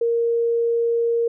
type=tone; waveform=sine; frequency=466.2 Hz; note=A#4; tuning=in tune; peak=-17 dBFS; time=0.01-1.28 s; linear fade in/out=5 ms; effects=none